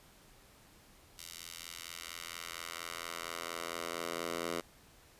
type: tone with high-pass filter sweep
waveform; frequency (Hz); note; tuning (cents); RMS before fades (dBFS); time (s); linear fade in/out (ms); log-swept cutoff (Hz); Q
10% pulse; 84.3; E2; +39; -42; 1.18-4.61; 5; 4000 to 360; 0.7
effects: pink hiss -61 dBFS RMS until 5.19 s + resampled to 32000 Hz